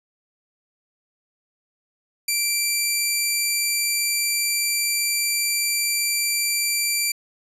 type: tone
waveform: 10% pulse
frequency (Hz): 2349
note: D7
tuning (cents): 0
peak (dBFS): -11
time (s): 2.28-7.12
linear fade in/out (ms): 5
effects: resampled to 32000 Hz